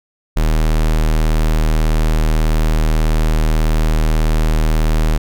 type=tone; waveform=square; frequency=39.15 Hz; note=D#1; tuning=11 cents sharp; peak=-12 dBFS; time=0.36-5.18 s; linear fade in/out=10 ms; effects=none